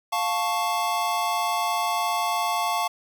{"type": "chord", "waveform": "square", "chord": "F augmented", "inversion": "none", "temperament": "equal with one note detuned", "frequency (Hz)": [702.9, 880, 1108.7], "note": ["F5", "A5", "C#6"], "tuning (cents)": [11, 0, 0], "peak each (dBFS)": -28, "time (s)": [0.12, 2.88], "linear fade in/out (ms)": 10, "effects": []}